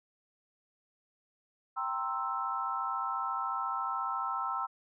sine chord, C dominant seventh, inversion second, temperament equal, 784 / 932.3 / 1046.5 / 1318.5 Hz, G5 / Bb5 / C6 / E6, 0 / 0 / 0 / 0 cents, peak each -39 / -39 / -37 / -34 dBFS, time 1.76-4.67 s, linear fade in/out 20 ms, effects none

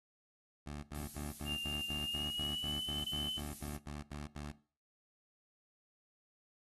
15% pulse tone bursts, 73.42 Hz, D2, in tune, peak -36 dBFS, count 16, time 0.66-4.52 s, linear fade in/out 10 ms, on 170 ms, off 76 ms
violet noise, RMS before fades -47 dBFS, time 0.94-3.77 s, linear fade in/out 10 ms
sine tone with pitch glide, 2799 to 3035 Hz, F7 to F#7, +3 to +43 cents, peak -37 dBFS, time 1.45-3.41 s, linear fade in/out 50 ms, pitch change +140 cents, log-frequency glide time 1.99-2.9 s
effects noise-tail reverb RT60 0.4 s tail -18 dB re dry + AAC 32 kbps

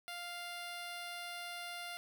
10% pulse tone, 699 Hz, F5, 1 cent sharp, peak -34 dBFS, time 0.08-1.97 s, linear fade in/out 0 ms, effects none

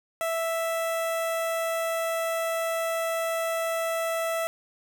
sawtooth tone with notch filter, 659.3 Hz, E5, in tune, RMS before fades -28 dBFS, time 0.21-4.47 s, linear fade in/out 0 ms, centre 4600 Hz, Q 1.3, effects 9-bit

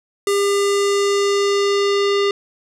square tone with low-pass filter sweep, 401.5 Hz, G4, 41 cents sharp, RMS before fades -17 dBFS, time 0.27-2.31 s, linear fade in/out 2 ms, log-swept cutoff 9800 to 4100 Hz, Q 1.6, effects none

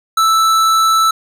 sine tone with hard clipping, 1318.5 Hz, E6, in tune, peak -11 dBFS, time 0.17-1.11 s, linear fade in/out 5 ms, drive 15 dB, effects none

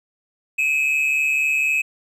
triangle tone pair together, 2424 / 2568 Hz, D#7 / E7, -46 / -46 cents, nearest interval minor second, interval 100 cents, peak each -24 / -16 dBFS, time 0.58-1.82 s, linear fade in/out 10 ms, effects none

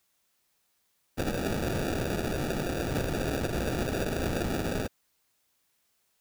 white noise with sample-and-hold, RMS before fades -30 dBFS, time 1.17-4.88 s, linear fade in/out 20 ms, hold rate 1050 Hz, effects white hiss -73 dBFS RMS until 6.2 s

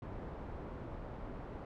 pink low-pass noise, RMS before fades -45 dBFS, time 0.02-1.65 s, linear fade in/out 2 ms, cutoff 950 Hz, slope 12 dB/octave, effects none

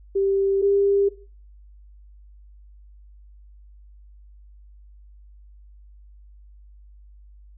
sine tone pair in turn, 392 / 399.1 Hz, G4 / G4, 0 / +31 cents, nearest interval unison, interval 31 cents, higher second, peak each -18 / -16 dBFS, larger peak second, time 0.15-0.62 / 0.62-1.09 s, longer neither, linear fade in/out 10 ms, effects noise-tail reverb RT60 0.4 s tail -17 dB re dry + added 50 Hz sine -45 dBFS peak until 7.57 s

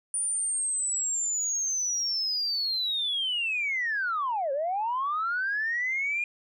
sine linear two-way sweep, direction down then up, 9440 to 528 to 2441 Hz, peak -25 dBFS, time 0.14-6.24 s, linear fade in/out 2 ms, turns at 4.52 s, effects tanh soft clip ceiling -21 dBFS

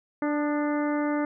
harmonic tone with a mistuned harmonic, 294.6 Hz, D4, 6 cents sharp, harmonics 1 / 2 / 3 / 4 / 5 / 6 / 7, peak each -25 / -31 / -35 / -37 / -39 / -41 / -42 dBFS, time 0.22-1.25 s, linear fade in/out 2 ms, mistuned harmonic 4, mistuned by +42 cents, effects none

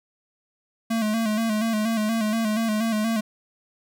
square tone with vibrato, 220 Hz, A3, in tune, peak -22 dBFS, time 0.9-3.21 s, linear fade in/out 10 ms, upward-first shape square, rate 4.2 Hz, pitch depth 54 cents each way, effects none

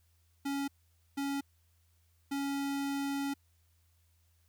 square tone bursts at uneven times, 278.9 Hz, C#4, 11 cents sharp, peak -33 dBFS, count 3, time 0.45-0.68 / 1.17-1.41 / 2.31-3.34 s, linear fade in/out 10 ms, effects added 83 Hz sine -67 dBFS peak until 4.48 s + white hiss -75 dBFS RMS until 4.48 s

